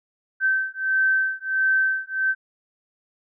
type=beating tone pair; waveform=sine; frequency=1546 / 1547.5 Hz; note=G6 / G6; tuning=-24 / -23 cents; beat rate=1.5 Hz; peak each=-22 dBFS; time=0.4-2.35 s; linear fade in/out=50 ms; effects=none